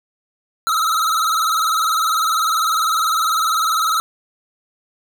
square tone with vibrato, 1303 Hz, E6, 20 cents flat, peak -16 dBFS, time 0.67-4 s, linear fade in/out 0 ms, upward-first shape square, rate 20 Hz, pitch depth 64 cents each way, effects none

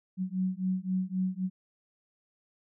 sine beating tone pair, 184.3 / 188.1 Hz, F#3 / F#3, -7 / +29 cents, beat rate 3.8 Hz, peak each -31 dBFS, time 0.17-1.5 s, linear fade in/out 50 ms, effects none

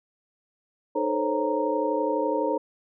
sine tone cluster, 306.6 / 436.5 / 516 / 548 / 930 Hz, D#4 / A4 / C5 / C#5 / A#5, -25 / -14 / -24 / -20 / -4 cents, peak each -29 dBFS, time 0.95-2.58 s, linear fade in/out 10 ms, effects none

